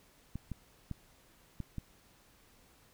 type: clicks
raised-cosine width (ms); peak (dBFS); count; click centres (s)
5; -26; 5; 0.356 / 0.517 / 0.913 / 1.603 / 1.783
effects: pink hiss -64 dBFS RMS until 2.93 s